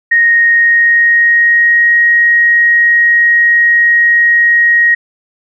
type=tone with pitch glide; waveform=sine; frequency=1864.7 to 1883.1 Hz; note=A#6 to A#6; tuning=0 to +17 cents; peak=-5 dBFS; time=0.11-4.95 s; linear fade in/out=10 ms; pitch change=+17 cents; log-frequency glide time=0.54-1.92 s; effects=none